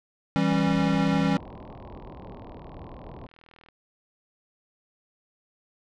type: chord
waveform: square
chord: C# diminished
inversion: first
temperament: equal with one note detuned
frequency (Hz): 164.81 / 196 / 272.6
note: E3 / G3 / C#4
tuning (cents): 0 / 0 / -29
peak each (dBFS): -26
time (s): 0.36-1.37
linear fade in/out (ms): 0
type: low-pass noise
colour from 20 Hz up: pink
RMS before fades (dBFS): -42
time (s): 0.51-3.27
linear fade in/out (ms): 5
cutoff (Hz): 1100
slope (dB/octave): 96
type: click train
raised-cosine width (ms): 0.3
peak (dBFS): -36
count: 127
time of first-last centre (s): 0.56-3.687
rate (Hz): 40.3
effects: low-pass 4000 Hz 12 dB/octave